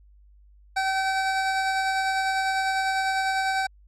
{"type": "tone with tremolo", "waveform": "25% pulse", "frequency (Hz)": 768, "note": "G5", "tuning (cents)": -36, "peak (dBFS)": -18, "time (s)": [0.76, 3.67], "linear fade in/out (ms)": 10, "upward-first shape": "sine", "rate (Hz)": 10, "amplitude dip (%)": 25, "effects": ["added 50 Hz sine -51 dBFS peak until 3.87 s", "low-pass 7000 Hz 12 dB/octave"]}